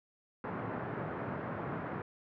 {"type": "band-pass noise", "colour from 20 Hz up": "pink", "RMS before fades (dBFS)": -39, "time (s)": [0.44, 2.02], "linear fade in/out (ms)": 2, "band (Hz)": [110, 1600], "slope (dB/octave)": 24, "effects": []}